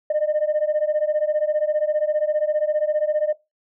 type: beating tone pair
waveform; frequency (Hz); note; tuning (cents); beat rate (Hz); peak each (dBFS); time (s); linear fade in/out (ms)
sine; 600 / 615; D5 / D#5; +37 / -20; 15; -20; 0.1-3.33; 5
effects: noise-tail reverb RT60 0.2 s tail -17 dB re dry + tanh soft clip ceiling -14 dBFS